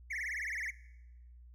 triangle tone with vibrato, 1971 Hz, B6, 4 cents flat, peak -34 dBFS, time 0.1-0.71 s, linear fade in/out 10 ms, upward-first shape triangle, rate 19 Hz, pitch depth 270 cents each way, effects noise-tail reverb RT60 1.0 s tail -19 dB re dry + added 60 Hz sine -52 dBFS peak until 1.54 s

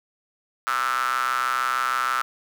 square tone with high-pass filter, 63.2 Hz, B1, 41 cents sharp, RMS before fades -24 dBFS, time 0.67-2.22 s, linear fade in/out 0 ms, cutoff 1300 Hz, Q 9.1, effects none

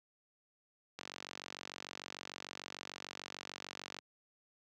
click train, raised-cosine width 0.2 ms, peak -25 dBFS, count 141, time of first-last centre 0.99-3.988 s, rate 46.7 Hz, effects high-pass 150 Hz 12 dB/octave

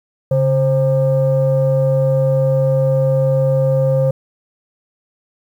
sine tone pair together, 138.91 / 529 Hz, C#3 / C5, +4 / +19 cents, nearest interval octave + major seventh, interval 2315 cents, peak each -13 / -13 dBFS, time 0.31-4.11 s, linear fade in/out 5 ms, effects tanh soft clip ceiling -7 dBFS + 8-bit

